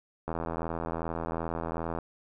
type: click train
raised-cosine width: 1 ms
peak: -19 dBFS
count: 142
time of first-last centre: 0.28-1.987 s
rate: 82.6 Hz
effects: none